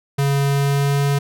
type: tone with pitch glide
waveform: square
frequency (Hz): 139.9 to 141.2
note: C#3 to C#3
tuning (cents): +16 to +32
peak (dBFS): -16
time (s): 0.18-1.19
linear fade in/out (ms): 10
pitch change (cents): +16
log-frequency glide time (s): 0.41-1.02
effects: none